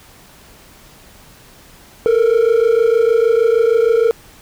triangle tone pair together, 445.4 / 471.9 Hz, A4 / A#4, +21 / +21 cents, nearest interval minor second, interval 100 cents, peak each -10 dBFS, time 2.06-4.11 s, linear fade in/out 0 ms, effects tanh soft clip ceiling -4 dBFS + pink hiss -44 dBFS RMS until 4.41 s

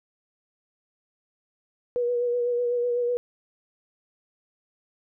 sine tone with vibrato, 484 Hz, B4, 35 cents flat, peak -22 dBFS, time 1.96-3.17 s, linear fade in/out 0 ms, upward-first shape sine, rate 8 Hz, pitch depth 25 cents each way, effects none

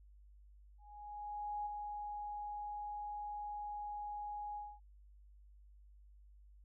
sine tone with ADSR envelope, 830.6 Hz, G#5, in tune, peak -37 dBFS, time 0.78-4.8 s, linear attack 880 ms, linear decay 14 ms, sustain -4 dB, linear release 240 ms, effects added 50 Hz sine -58 dBFS peak until 6.64 s

